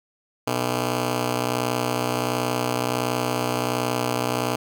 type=ring-modulated tone; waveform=10% pulse; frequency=185 Hz; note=F#3; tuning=in tune; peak=-11 dBFS; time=0.47-4.56 s; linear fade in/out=5 ms; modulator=61.8 Hz; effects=none